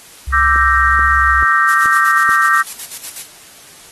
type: tone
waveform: sine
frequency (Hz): 66.3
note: C2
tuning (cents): +23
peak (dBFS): -18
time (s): 0.27-1.44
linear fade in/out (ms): 10
type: chord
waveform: sine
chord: E half-diminished seventh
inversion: third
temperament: equal with one note detuned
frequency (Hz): 1174.7 / 1326.9 / 1568 / 1864.7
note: D6 / E6 / G6 / Bb6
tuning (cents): 0 / +11 / 0 / 0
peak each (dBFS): -15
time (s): 0.32-2.63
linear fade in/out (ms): 20
type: click train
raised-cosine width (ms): 2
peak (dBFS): -20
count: 5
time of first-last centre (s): 0.56-2.292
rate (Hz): 2.31
type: noise with tremolo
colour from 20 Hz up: blue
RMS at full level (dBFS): -25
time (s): 1.68-3.27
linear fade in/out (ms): 10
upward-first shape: square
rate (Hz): 8.1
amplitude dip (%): 70
effects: white hiss -40 dBFS RMS until 3.91 s + AAC 32 kbps